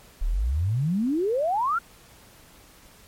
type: exponential sweep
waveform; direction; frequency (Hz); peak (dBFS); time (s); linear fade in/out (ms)
sine; up; 32.53 to 1437; -21; 0.21-1.79; 10
effects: pink hiss -52 dBFS RMS until 3.07 s + MP3 64 kbps